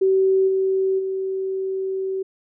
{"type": "tone with level steps", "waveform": "sine", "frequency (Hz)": 382.2, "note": "G4", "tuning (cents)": -44, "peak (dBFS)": [-14, -17, -22], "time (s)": [0.01, 2.23], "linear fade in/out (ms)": 10, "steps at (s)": [0.47, 0.98], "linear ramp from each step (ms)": 20, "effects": []}